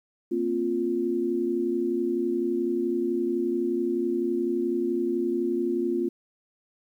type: chord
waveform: sine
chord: Bb suspended second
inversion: none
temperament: equal with one note detuned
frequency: 233.1 / 264.8 / 349.2 Hz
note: Bb3 / C4 / F4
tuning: 0 / +21 / 0 cents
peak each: -31 / -30 / -25 dBFS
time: 0.31-6.09 s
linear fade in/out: 10 ms
effects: 10-bit